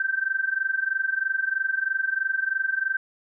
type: tone with amplitude modulation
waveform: sine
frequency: 1559 Hz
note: G6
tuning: 10 cents flat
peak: -19 dBFS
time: 0-2.97 s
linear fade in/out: 2 ms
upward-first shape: sine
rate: 23.1 Hz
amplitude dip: 85%
effects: none